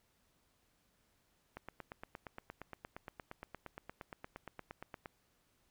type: click train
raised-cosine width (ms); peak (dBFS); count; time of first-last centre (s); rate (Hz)
0.5; -30; 31; 1.57-5.058; 8.6
effects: pink hiss -75 dBFS RMS until 5.7 s